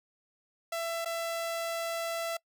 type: tone with dropouts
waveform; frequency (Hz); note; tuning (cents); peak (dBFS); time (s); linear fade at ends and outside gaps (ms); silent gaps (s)
sawtooth; 668; E5; +23; -28; 0.72-2.37; 5; 1.048-1.057
effects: noise-tail reverb RT60 0.1 s tail -24 dB re dry